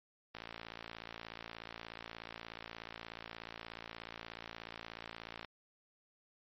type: click train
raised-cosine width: 0.3 ms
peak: -28 dBFS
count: 290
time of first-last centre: 0.35-5.447 s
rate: 56.7 Hz
effects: MP3 32 kbps